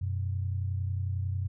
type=tone pair together; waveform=sine; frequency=92.82 / 123.9 Hz; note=F#2 / B2; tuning=+6 / +6 cents; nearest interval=perfect fourth; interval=500 cents; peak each=-29 / -36 dBFS; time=0.01-1.48 s; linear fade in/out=10 ms; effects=none